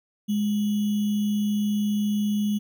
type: tone with sample-and-hold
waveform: sine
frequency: 207.7 Hz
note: G#3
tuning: in tune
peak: -21 dBFS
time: 0.28-2.59 s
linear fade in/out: 20 ms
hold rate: 3150 Hz
effects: none